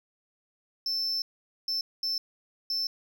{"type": "tone bursts at uneven times", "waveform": "triangle", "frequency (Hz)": 5310, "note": "E8", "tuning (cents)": 12, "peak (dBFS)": -26, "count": 4, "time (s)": [[0.86, 1.22], [1.68, 1.81], [2.03, 2.18], [2.7, 2.87]], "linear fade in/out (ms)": 2, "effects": []}